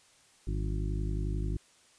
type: harmonic tone with a mistuned harmonic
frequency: 51.3 Hz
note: G#1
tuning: 21 cents flat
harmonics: 1 / 2 / 3 / 4 / 5 / 6 / 7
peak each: -31 / -36 / -39 / -46 / -46 / -44 / -45 dBFS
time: 0.47-1.57 s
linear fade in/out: 5 ms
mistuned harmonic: 4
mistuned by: -110 cents
effects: white hiss -62 dBFS RMS until 1.98 s + resampled to 22050 Hz